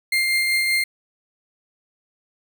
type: tone with tremolo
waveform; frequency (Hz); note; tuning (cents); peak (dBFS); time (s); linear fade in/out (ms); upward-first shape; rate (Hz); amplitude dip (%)
35% pulse; 2107; C7; +12; -15; 0.12-0.84; 5; triangle; 5.2; 30
effects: none